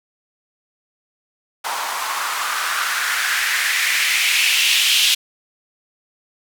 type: noise with band-pass filter sweep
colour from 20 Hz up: blue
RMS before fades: -19 dBFS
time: 1.64-5.15 s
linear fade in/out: 10 ms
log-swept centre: 910 to 3200 Hz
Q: 3.1
effects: none